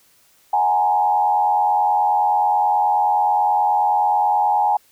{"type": "tone with frequency modulation", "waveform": "sine", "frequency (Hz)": 830.6, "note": "G#5", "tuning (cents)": 0, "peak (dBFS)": -14, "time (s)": [0.53, 4.77], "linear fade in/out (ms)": 5, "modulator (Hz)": 89.4, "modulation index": 0.9, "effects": ["white hiss -56 dBFS RMS until 4.91 s"]}